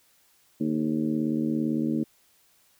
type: harmonic tone with a mistuned harmonic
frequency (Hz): 77.78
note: D#2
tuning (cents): 0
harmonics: 2 / 3 / 4 / 5 / 6 / 7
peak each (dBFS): -34 / -26 / -28 / -38 / -42 / -43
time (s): 0.6-2.04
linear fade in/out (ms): 10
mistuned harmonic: 6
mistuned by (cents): -80
effects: white hiss -63 dBFS RMS until 2.79 s